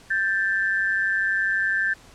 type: tone pair together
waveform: sine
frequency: 1568 / 1760 Hz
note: G6 / A6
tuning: 0 / 0 cents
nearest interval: major second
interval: 200 cents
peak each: -23 dBFS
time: 0.1-1.94 s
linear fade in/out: 10 ms
effects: pink hiss -50 dBFS RMS until 2.14 s + low-pass 9000 Hz 12 dB/octave